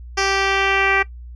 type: tone with low-pass filter sweep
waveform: 10% pulse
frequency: 390.1 Hz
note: G4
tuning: 8 cents flat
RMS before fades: -18 dBFS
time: 0.17-1.03 s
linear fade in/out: 10 ms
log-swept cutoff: 5200 to 2200 Hz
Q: 2.5
effects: noise-tail reverb RT60 0.1 s tail -18 dB re dry + added 60 Hz sine -33 dBFS peak until 1.35 s